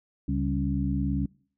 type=harmonic tone with a mistuned harmonic; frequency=69.3 Hz; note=C#2; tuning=in tune; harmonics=1 / 2 / 3 / 4; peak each=-30 / -30 / -30 / -30 dBFS; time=0.28-1.26 s; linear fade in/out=5 ms; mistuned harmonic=3; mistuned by=-92 cents; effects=noise-tail reverb RT60 0.5 s tail -24 dB re dry